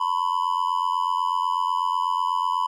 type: tone with amplitude modulation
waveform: triangle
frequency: 1000 Hz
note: B5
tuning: 21 cents sharp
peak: -15 dBFS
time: 0-2.67 s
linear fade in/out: 10 ms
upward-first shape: sine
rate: 88.1 Hz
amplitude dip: 95%
effects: none